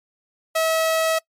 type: tone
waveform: sawtooth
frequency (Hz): 645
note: E5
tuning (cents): -38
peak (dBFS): -14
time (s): 0.55-1.19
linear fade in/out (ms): 10
effects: noise-tail reverb RT60 0.1 s tail -24 dB re dry + MP3 64 kbps